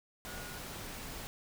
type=tone in noise; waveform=sine; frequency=1445 Hz; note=F#6; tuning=41 cents flat; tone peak=-50 dBFS; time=0.27-0.58 s; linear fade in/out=0 ms; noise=pink; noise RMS=-44 dBFS; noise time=0.25-1.27 s; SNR=-9 dB; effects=none